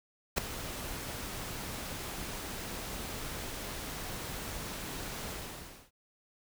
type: noise with ADSR envelope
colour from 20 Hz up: pink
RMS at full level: -27 dBFS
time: 0.36-5.91 s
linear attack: 20 ms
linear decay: 7 ms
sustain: -13 dB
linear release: 600 ms
effects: none